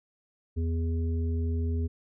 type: harmonic tone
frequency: 82.41 Hz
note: E2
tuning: in tune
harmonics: 1 / 3 / 5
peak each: -26 / -36 / -40 dBFS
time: 0.56-1.88 s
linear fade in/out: 20 ms
effects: none